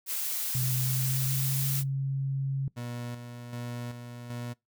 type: noise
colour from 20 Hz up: blue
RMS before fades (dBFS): -32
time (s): 0.06-1.84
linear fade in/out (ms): 50
type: tone with pitch glide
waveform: sine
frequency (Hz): 127.7 to 136.08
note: C3 to C#3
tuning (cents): -42 to -32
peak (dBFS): -27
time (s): 0.55-2.68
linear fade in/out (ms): 2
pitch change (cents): +110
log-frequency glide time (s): 0.8-1.75
type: tone with tremolo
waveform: 30% pulse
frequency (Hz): 120.5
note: B2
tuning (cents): -42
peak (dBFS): -32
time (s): 2.76-4.54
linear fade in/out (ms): 20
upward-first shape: square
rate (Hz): 1.3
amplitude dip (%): 50
effects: noise-tail reverb RT60 0.2 s tail -24 dB re dry